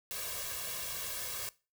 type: noise with comb filter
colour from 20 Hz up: white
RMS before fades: -39 dBFS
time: 0.11-1.49 s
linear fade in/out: 0 ms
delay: 1.8 ms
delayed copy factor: +0.8
effects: noise-tail reverb RT60 0.3 s tail -20 dB re dry